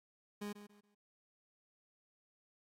30% pulse tone with echo, 206 Hz, G#3, 14 cents flat, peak -38 dBFS, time 0.41-0.53 s, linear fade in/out 10 ms, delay 140 ms, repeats 3, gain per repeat -11 dB, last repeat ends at 0.95 s, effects AAC 48 kbps

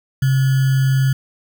sine tone with sample-and-hold, 133.6 Hz, C3, 36 cents sharp, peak -12 dBFS, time 0.22-1.13 s, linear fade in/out 5 ms, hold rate 1575 Hz, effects none

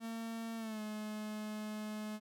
45% pulse tone with pitch glide, 227.3 to 213.3 Hz, A#3 to G#3, -43 to +46 cents, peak -40 dBFS, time 0-2.2 s, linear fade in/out 50 ms, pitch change -111 cents, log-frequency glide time 0.56-0.81 s, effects none

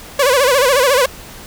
sawtooth tone with vibrato, 530 Hz, C5, 22 cents sharp, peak -6 dBFS, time 0.19-1.06 s, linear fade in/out 5 ms, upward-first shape sine, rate 14 Hz, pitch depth 150 cents each way, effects pink hiss -35 dBFS RMS until 1.46 s

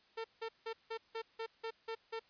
sawtooth tone bursts, 451.2 Hz, A4, 44 cents sharp, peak -35 dBFS, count 9, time 0.17-2.196 s, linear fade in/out 10 ms, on 74 ms, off 170 ms, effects white hiss -68 dBFS RMS until 2.29 s + resampled to 11025 Hz

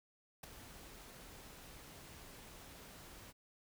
pink noise with ADSR envelope, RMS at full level -45 dBFS, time 0.43-3.33 s, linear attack 8 ms, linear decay 8 ms, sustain -10 dB, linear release 33 ms, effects none

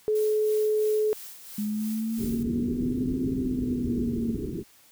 sine tone, 428.4 Hz, A4, 46 cents flat, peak -21 dBFS, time 0.08-1.13 s, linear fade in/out 0 ms
blue noise with tremolo, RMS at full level -41 dBFS, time 0.15-2.43 s, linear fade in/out 2 ms, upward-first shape sine, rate 3 Hz, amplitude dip 55%
sine linear two-way sweep, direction up then down, 207.7 to 261.6 to 228.6 Hz, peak -26 dBFS, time 1.58-4.35 s, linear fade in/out 5 ms, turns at 3.29 s
white low-pass noise, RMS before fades -32 dBFS, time 2.17-4.64 s, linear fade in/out 50 ms, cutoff 420 Hz, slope 96 dB/octave
effects white hiss -57 dBFS RMS until 4.91 s

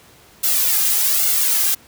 blue noise with flanger, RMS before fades -17 dBFS, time 0.43-1.75 s, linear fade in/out 10 ms, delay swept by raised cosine 1.4 to 2.5 ms, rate 1.2 Hz, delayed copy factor +0.85, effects pink hiss -48 dBFS RMS until 1.87 s + high-pass 60 Hz 12 dB/octave

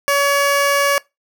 15% pulse tone, 565 Hz, C#5, 33 cents sharp, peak -7 dBFS, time 0.08-0.98 s, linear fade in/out 0 ms, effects noise-tail reverb RT60 0.2 s tail -22 dB re dry

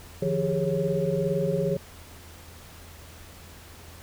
sine tone cluster, 151.1 / 173 / 396.6 / 413.9 / 549 Hz, D3 / F3 / G4 / G#4 / C#5, +50 / -16 / +20 / -6 / -17 cents, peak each -31 / -28 / -33 / -29 / -28 dBFS, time 0.22-1.77 s, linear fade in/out 5 ms, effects added 83 Hz sine -48 dBFS peak until 4.02 s + pink hiss -48 dBFS RMS until 4.02 s

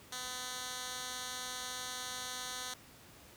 10% pulse tone with band-pass filter, 251.9 Hz, B3, 34 cents sharp, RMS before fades -42 dBFS, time 0.12-2.74 s, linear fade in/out 5 ms, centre 5800 Hz, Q 0.82, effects pink hiss -57 dBFS RMS until 3.36 s + high-pass 60 Hz 12 dB/octave

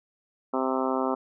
harmonic tone, 131.1 Hz, C3, 4 cents sharp, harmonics 2 / 3 / 4 / 5 / 6 / 7 / 8 / 9 / 10, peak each -29 / -31 / -32 / -33 / -34 / -34 / -35 / -36 / -36 dBFS, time 0.53-1.15 s, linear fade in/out 10 ms, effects none

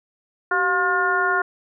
harmonic tone with a mistuned harmonic, 356.9 Hz, F4, 38 cents sharp, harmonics 1 / 2 / 3 / 4 / 5, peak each -26 / -26 / -24 / -20 / -29 dBFS, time 0.51-1.42 s, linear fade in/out 5 ms, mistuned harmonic 1, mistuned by +120 cents, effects none

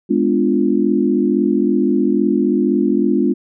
sine chord, G# diminished seventh, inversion none, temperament equal with one note detuned, 207.7 / 250 / 293.7 / 349.2 Hz, G#3 / B3 / D4 / F4, 0 / +21 / 0 / 0 cents, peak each -18 dBFS, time 0.09-3.34 s, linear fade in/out 20 ms, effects none

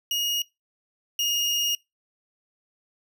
30% pulse tone pair in turn, 2871 / 2853 Hz, F7 / F7, +47 / +36 cents, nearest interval unison, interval 11 cents, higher first, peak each -20 dBFS, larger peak neither, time 0.11-0.42 / 1.19-1.75 s, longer second, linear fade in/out 2 ms, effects noise-tail reverb RT60 0.2 s tail -22 dB re dry

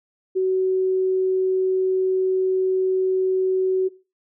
sine tone, 375.4 Hz, F#4, 25 cents sharp, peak -17 dBFS, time 0.35-3.89 s, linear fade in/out 20 ms, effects noise-tail reverb RT60 0.3 s tail -18 dB re dry

